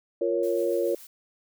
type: chord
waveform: sine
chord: Bb minor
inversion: second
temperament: equal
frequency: 349.2 / 466.2 / 554.4 Hz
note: F4 / Bb4 / Db5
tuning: 0 / 0 / 0 cents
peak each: -27 dBFS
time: 0.21-0.95 s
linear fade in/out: 5 ms
type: noise with tremolo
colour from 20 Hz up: blue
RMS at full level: -46 dBFS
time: 0.43-1.07 s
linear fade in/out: 2 ms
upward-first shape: sine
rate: 7.1 Hz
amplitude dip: 35%
effects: none